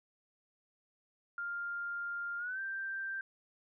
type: tone with pitch glide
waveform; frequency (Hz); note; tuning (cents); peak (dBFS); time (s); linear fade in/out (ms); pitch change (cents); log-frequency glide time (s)
sine; 1400 to 1571.4; F6 to G6; +4 to +4; -36; 1.38-3.21; 2; +200; 2.38-2.6
effects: none